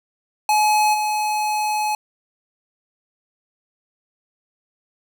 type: tone with level steps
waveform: square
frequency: 849 Hz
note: G#5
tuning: 38 cents sharp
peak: -15 / -20 dBFS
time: 0.49-1.95 s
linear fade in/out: 2 ms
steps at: 0.93 s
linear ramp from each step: 20 ms
effects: none